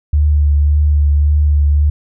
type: tone with vibrato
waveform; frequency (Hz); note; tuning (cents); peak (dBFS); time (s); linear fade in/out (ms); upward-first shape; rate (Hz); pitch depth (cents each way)
sine; 73.6; D2; +4; -8; 0.13-1.9; 5; triangle; 1.8; 27
effects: none